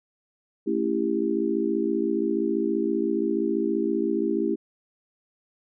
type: chord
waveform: sine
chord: A dominant seventh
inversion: none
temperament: just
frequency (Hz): 220 / 275 / 330 / 396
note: A3 / C#4 / E4 / G4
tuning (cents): 0 / -14 / +2 / +18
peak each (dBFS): -29 / -29 / -26 / -27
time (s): 0.66-4.56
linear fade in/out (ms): 20
effects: none